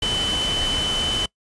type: tone in noise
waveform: sine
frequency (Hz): 3031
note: F#7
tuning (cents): +41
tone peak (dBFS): -21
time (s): 0.02-1.26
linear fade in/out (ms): 5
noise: pink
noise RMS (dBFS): -27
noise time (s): 0.02-1.26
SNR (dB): +3
effects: noise-tail reverb RT60 0.1 s tail -23 dB re dry + resampled to 22050 Hz